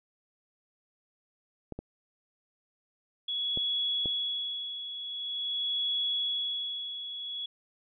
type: clicks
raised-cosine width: 2 ms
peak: -24 dBFS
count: 4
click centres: 1.723 / 1.79 / 3.574 / 4.058 s
type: tone with tremolo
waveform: sine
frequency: 3367 Hz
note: G#7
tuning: 23 cents sharp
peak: -27 dBFS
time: 3.28-7.46 s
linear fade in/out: 5 ms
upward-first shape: sine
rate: 0.46 Hz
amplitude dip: 65%
effects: none